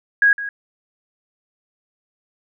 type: tone with echo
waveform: sine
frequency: 1648 Hz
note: G#6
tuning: 14 cents flat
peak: -10 dBFS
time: 0.22-0.33 s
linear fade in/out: 2 ms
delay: 160 ms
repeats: 1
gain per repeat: -14 dB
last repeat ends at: 0.49 s
effects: none